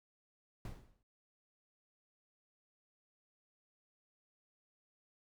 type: noise with exponential decay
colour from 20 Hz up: brown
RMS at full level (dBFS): -41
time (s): 0.65-1.03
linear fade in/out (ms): 2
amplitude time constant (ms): 81
effects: none